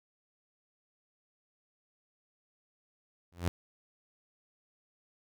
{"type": "tone with exponential growth", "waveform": "sawtooth", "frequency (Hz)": 86.9, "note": "F2", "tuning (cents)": -8, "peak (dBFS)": -21, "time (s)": [3.32, 3.48], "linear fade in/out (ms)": 0, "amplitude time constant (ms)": 34, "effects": []}